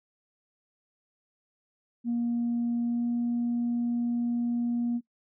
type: tone with pitch glide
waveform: sine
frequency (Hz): 236.8 to 238.3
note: A#3 to A#3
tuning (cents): +27 to +38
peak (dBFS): -24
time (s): 2.04-5.01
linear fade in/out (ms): 50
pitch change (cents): +11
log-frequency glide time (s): 2.84-3.06
effects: noise-tail reverb RT60 0.1 s tail -20 dB re dry + tanh soft clip ceiling -22 dBFS